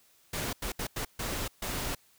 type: noise bursts at uneven times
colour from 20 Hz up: pink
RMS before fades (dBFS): -34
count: 6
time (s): 0.33-0.53 / 0.62-0.72 / 0.79-0.87 / 0.96-1.05 / 1.19-1.48 / 1.62-1.95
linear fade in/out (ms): 5
effects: white hiss -64 dBFS RMS until 2.18 s